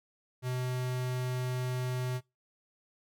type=tone; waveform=square; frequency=126.5 Hz; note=B2; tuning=42 cents sharp; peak=-32 dBFS; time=0.42-2.21 s; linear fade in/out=50 ms; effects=noise-tail reverb RT60 0.2 s tail -20 dB re dry